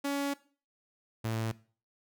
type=tone pair in turn; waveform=sawtooth; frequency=281.4 / 112.55 Hz; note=C#4 / A2; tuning=+26 / +40 cents; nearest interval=octave + major third; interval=1586 cents; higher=first; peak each=-26 / -27 dBFS; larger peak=first; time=0.04-0.34 / 1.24-1.52 s; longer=first; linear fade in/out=10 ms; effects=noise-tail reverb RT60 0.4 s tail -19 dB re dry